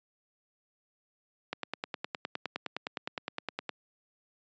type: click train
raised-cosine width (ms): 0.3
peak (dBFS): -17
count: 22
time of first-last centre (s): 1.53-3.693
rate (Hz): 9.71
effects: high-pass 200 Hz 12 dB/octave + resampled to 16000 Hz